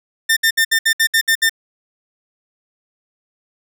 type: tone bursts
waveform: sawtooth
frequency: 1801 Hz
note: A6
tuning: 40 cents sharp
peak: -8 dBFS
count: 9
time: 0.29-1.495 s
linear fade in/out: 10 ms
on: 77 ms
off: 64 ms
effects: none